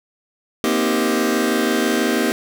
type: chord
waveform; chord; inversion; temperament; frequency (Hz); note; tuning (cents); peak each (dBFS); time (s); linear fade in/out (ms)
sawtooth; C minor seventh; third; just; 235.5 / 261.6 / 314 / 392.4; Bb3 / C4 / Eb4 / G4; +18 / 0 / +16 / +2; -17 / -19 / -18 / -18; 0.64-2.32; 0
effects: none